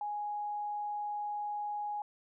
sine tone, 830.6 Hz, G#5, in tune, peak -34 dBFS, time 0.01-2.02 s, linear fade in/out 2 ms, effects none

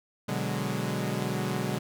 sawtooth chord, G# half-diminished seventh, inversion first, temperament equal with one note detuned, 123.47 / 146.83 / 185 / 206.2 Hz, B2 / D3 / F#3 / G#3, 0 / 0 / 0 / -12 cents, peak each -30 dBFS, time 0.28-1.79 s, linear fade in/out 10 ms, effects none

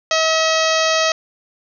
harmonic tone, 641 Hz, E5, 49 cents flat, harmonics 1 / 2 / 3 / 4 / 5 / 6 / 7 / 8 / 9 / 10, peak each -18 / -21 / -23 / -24 / -25 / -26 / -26 / -27 / -28 / -28 dBFS, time 0.11-1.12 s, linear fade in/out 2 ms, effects none

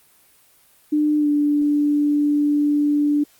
sine tone with pitch glide, 300.2 to 293 Hz, D4 to D4, +38 to -4 cents, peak -15 dBFS, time 0.92-3.24 s, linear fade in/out 10 ms, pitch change -42 cents, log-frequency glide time 1.18-1.28 s, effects white hiss -55 dBFS RMS until 3.39 s + Opus 32 kbps

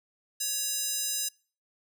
square tone with high-pass filter, 560 Hz, C#5, 18 cents sharp, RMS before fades -31 dBFS, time 0.4-1.29 s, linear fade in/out 10 ms, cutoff 6200 Hz, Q 1.4, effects noise-tail reverb RT60 0.4 s tail -25 dB re dry

